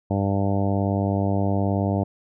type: harmonic tone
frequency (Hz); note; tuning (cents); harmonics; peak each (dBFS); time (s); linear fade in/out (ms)
98.9; G2; +16; 1 / 2 / 3 / 4 / 5 / 6 / 7 / 8 / 9; -23 / -25 / -28 / -33 / -33 / -31 / -31 / -37 / -37; 0.1-2.04; 10
effects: none